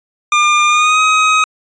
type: tone with pitch glide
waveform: 25% pulse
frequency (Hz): 1202 to 1263.2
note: D6 to D#6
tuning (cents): +40 to +26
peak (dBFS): -5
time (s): 0.32-1.44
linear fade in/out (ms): 2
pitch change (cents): +86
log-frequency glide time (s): 0.67-1.01
effects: resampled to 16000 Hz